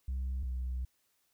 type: tone pair in turn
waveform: sine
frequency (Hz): 64.8 / 62.99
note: C2 / B1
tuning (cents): -16 / +35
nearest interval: unison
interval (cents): 49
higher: first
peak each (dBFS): -30 / -31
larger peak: first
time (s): 0.08-0.43 / 0.43-0.85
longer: second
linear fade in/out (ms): 5
effects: tanh soft clip ceiling -31 dBFS + white hiss -75 dBFS RMS until 1.33 s